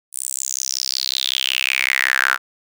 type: tone with high-pass filter sweep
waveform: sawtooth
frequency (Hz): 65.41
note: C2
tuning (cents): 0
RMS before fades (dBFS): -21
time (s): 0.12-2.38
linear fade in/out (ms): 50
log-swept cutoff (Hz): 9400 to 1400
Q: 6.2
effects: none